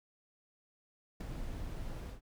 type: noise with ADSR envelope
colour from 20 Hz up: brown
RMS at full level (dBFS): -34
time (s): 1.2-2.21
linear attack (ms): 9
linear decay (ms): 5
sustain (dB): -7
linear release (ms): 120
effects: none